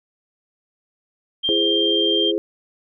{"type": "tone", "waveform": "sine", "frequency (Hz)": 3180, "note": "G7", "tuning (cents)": 24, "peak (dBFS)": -18, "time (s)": [1.43, 2.32], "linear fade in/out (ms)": 20}
{"type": "chord", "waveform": "sine", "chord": "E augmented", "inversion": "none", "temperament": "equal with one note detuned", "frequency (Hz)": [336.4, 415.3, 523.3], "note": ["E4", "G#4", "B#4"], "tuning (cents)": [35, 0, 0], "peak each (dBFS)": [-22, -22, -27], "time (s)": [1.49, 2.38], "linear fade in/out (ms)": 0}
{"effects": []}